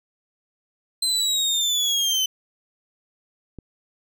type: linear sweep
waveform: 30% pulse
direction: down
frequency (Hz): 4100 to 3030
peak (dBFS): -17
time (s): 1.02-2.26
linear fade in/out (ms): 5
type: click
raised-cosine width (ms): 3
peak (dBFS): -24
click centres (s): 3.587
effects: none